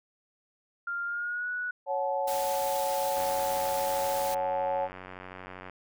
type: tone with pitch glide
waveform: sine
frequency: 1396.9 to 1471.4 Hz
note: F6 to F#6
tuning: 0 to -10 cents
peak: -30 dBFS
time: 0.87-1.71 s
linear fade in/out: 5 ms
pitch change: +90 cents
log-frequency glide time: 1.05-1.49 s
type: chord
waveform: sine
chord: F# minor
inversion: second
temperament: equal with one note detuned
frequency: 554.4 / 740 / 865.9 Hz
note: C#5 / F#5 / A5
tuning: 0 / 0 / -28 cents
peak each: -30 / -33 / -31 dBFS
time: 1.86-4.89 s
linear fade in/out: 50 ms
type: noise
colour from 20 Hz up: white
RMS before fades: -38 dBFS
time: 2.27-4.35 s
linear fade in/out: 10 ms
type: click train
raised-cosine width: 0.5 ms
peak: -27 dBFS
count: 235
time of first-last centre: 3.17-5.697 s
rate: 92.6 Hz
effects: none